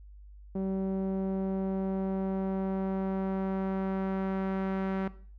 sawtooth tone with low-pass filter sweep, 191.5 Hz, G3, 40 cents flat, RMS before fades -32 dBFS, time 0.55-5.08 s, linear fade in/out 5 ms, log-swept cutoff 500 to 1600 Hz, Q 1, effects noise-tail reverb RT60 0.5 s tail -17 dB re dry + added 50 Hz sine -47 dBFS peak until 5.38 s

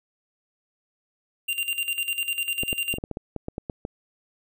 square tone with tremolo, 2784 Hz, F7, 6 cents flat, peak -24 dBFS, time 1.48-2.98 s, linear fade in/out 10 ms, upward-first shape square, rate 10 Hz, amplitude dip 70%
clicks, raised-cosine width 2 ms, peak -17 dBFS, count 12, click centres 2.634 / 2.729 / 2.94 / 2.984 / 3.039 / 3.113 / 3.171 / 3.363 / 3.484 / 3.581 / 3.698 / 3.851 s
effects none

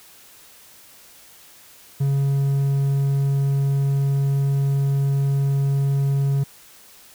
triangle tone, 138.59 Hz, C#3, in tune, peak -15 dBFS, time 2-6.44 s, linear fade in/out 10 ms, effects white hiss -48 dBFS RMS until 7.14 s

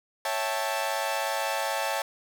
sawtooth chord, A dominant seventh, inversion first, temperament equal, 554.4 / 659.3 / 784 / 880 Hz, C#5 / E5 / G5 / A5, 0 / 0 / 0 / 0 cents, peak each -29 / -29 / -31 / -27 dBFS, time 0.25-2.02 s, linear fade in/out 2 ms, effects none

